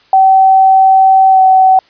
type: tone with pitch glide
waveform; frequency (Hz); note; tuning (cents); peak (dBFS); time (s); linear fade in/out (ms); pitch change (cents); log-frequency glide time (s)
sine; 766 to 757.2; G5 to F#5; -40 to +40; -3; 0.13-1.79; 2; -20; 1.3-1.4
effects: white hiss -48 dBFS RMS until 1.89 s + resampled to 11025 Hz